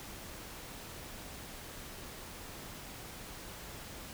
silence, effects pink hiss -47 dBFS RMS until 4.13 s

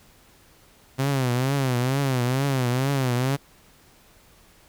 sawtooth tone with vibrato, 130.81 Hz, C3, in tune, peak -17 dBFS, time 0.98-3.37 s, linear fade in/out 20 ms, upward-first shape triangle, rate 2.2 Hz, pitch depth 150 cents each way, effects pink hiss -55 dBFS RMS until 4.68 s

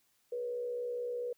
sine tone with frequency modulation, 485.8 Hz, B4, 29 cents flat, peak -34 dBFS, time 0.32-1.33 s, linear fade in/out 5 ms, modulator 64.6 Hz, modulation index 0.38, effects white hiss -73 dBFS RMS until 1.37 s

